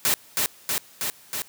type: noise with echo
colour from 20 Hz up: white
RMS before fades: -21 dBFS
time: 0.05-0.14 s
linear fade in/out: 0 ms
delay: 320 ms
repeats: 4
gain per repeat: -2 dB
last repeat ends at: 1.42 s
effects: white hiss -51 dBFS RMS until 1.48 s + high-pass 80 Hz 12 dB/octave